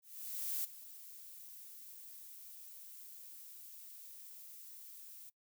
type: noise with ADSR envelope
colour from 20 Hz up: violet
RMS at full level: -37 dBFS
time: 0.02-5.3 s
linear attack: 620 ms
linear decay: 16 ms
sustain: -16 dB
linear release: 12 ms
effects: noise-tail reverb RT60 0.1 s tail -21 dB re dry